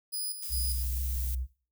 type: tone with tremolo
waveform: 5% pulse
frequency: 4973 Hz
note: D#8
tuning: 2 cents flat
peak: -25 dBFS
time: 0.12-0.84 s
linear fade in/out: 20 ms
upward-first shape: square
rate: 2.5 Hz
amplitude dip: 60%
type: noise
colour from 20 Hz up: violet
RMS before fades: -39 dBFS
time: 0.42-1.35 s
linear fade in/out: 5 ms
type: tone with pitch glide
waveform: sine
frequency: 64 to 63.37 Hz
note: C2 to B1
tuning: -38 to +45 cents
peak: -30 dBFS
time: 0.49-1.47 s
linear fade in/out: 50 ms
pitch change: -17 cents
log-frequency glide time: 0.77-0.9 s
effects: noise-tail reverb RT60 0.4 s tail -17 dB re dry